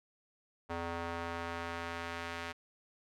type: tone with band-pass filter sweep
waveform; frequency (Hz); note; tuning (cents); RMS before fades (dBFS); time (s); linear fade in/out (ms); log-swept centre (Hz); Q
square; 84.6; E2; +45; -40; 0.69-2.53; 20; 920 to 2000; 0.84
effects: none